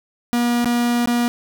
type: tone with dropouts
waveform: 45% pulse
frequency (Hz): 239.7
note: A#3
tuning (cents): +48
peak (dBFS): -16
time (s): 0.33-1.28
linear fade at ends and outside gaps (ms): 0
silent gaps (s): 0.645-0.657 / 1.058-1.074
effects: none